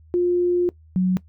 sine tone pair in turn, 353.7 / 184.41 Hz, F4 / F#3, +22 / -6 cents, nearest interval major seventh, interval 1128 cents, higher first, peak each -16 dBFS, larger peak neither, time 0.14-0.69 / 0.96-1.17 s, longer first, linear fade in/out 0 ms, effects noise-tail reverb RT60 0.1 s tail -20 dB re dry + added 79 Hz sine -47 dBFS peak until 1.28 s

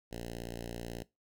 5% pulse tone with notch filter, 58.27 Hz, A#1, in tune, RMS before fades -42 dBFS, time 0.11-1.03 s, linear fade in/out 10 ms, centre 1200 Hz, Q 0.79, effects noise-tail reverb RT60 0.2 s tail -20 dB re dry

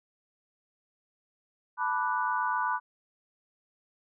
sine chord, B minor seventh, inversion third, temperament equal, 880 / 987.8 / 1174.7 / 1480 Hz, A5 / B5 / D6 / F#6, 0 / 0 / 0 / 0 cents, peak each -34 / -29 / -34 / -33 dBFS, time 1.77-2.8 s, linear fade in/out 50 ms, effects none

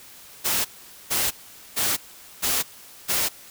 white noise bursts, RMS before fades -23 dBFS, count 5, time 0.44-3.29 s, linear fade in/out 20 ms, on 210 ms, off 450 ms, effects white hiss -46 dBFS RMS until 3.5 s

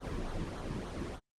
brown noise with flanger, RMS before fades -38 dBFS, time 0-1.2 s, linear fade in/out 50 ms, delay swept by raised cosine 0.38 to 1.48 ms, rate 3.4 Hz, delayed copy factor -0.65, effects low-pass 8000 Hz 12 dB/octave + Opus 24 kbps

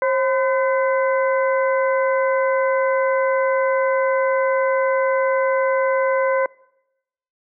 harmonic tone with a mistuned harmonic, 508 Hz, B4, 49 cents sharp, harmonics 1 / 2 / 3 / 4, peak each -17 / -23 / -27 / -29 dBFS, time 0.02-6.46 s, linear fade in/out 2 ms, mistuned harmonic 1, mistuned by +84 cents, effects noise-tail reverb RT60 0.9 s tail -24 dB re dry

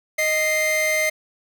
45% pulse tone pair together, 622.3 / 2093 Hz, D#5 / C7, 0 / 0 cents, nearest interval octave + major sixth, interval 2100 cents, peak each -23 / -20 dBFS, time 0.18-1.1 s, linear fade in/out 10 ms, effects none

